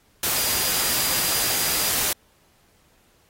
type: tone in noise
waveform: sine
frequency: 4869 Hz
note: D#8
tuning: 38 cents flat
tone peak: -31 dBFS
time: 0.36-1.89 s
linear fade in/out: 2 ms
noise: white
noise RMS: -23 dBFS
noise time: 0.23-2.13 s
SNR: -11 dB
effects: pink hiss -61 dBFS RMS until 3.29 s + AAC 48 kbps